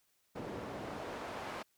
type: noise with band-pass filter sweep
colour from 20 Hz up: pink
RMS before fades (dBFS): -43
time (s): 0.35-1.63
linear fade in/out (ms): 10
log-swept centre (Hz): 350 to 930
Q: 0.74
effects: white hiss -75 dBFS RMS until 1.77 s